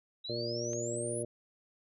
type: exponential sweep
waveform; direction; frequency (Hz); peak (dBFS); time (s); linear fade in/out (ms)
sine; up; 3826 to 10548; -39; 0.24-1.23; 10
type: harmonic tone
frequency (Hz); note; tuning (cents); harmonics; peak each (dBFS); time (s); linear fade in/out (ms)
118.2; A#2; +24; 1 / 2 / 3 / 4 / 5; -41 / -44 / -39 / -40 / -39; 0.29-1.25; 5
type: click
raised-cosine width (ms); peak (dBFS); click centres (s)
0.2; -33; 0.733
effects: none